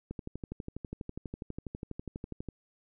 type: click train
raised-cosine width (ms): 3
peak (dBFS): -25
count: 30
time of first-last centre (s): 0.11-2.487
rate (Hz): 12.2
effects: none